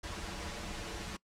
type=noise with comb filter; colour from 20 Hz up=pink; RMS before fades=-41 dBFS; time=0.03-1.17 s; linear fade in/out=10 ms; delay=7.7 ms; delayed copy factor=-1; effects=noise-tail reverb RT60 0.1 s tail -22 dB re dry + low-pass 7000 Hz 12 dB/octave